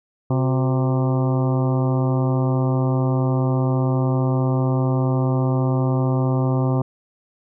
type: harmonic tone with a mistuned harmonic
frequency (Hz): 130.81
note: C3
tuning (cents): 0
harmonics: 1 / 2 / 3 / 4 / 5 / 6 / 7 / 8 / 9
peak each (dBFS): -18 / -24 / -28 / -30 / -32 / -34 / -35 / -36 / -37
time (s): 0.3-6.82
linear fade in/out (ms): 5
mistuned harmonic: 3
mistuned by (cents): -68
effects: none